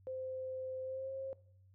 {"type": "tone with pitch glide", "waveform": "sine", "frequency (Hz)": [519, 534.5], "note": ["C5", "C5"], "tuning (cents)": [-14, 37], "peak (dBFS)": -39, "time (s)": [0.07, 1.33], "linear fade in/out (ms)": 0, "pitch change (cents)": 51, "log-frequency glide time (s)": [0.83, 1.11], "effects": ["noise-tail reverb RT60 0.6 s tail -20 dB re dry", "added 95 Hz sine -61 dBFS peak until 1.74 s"]}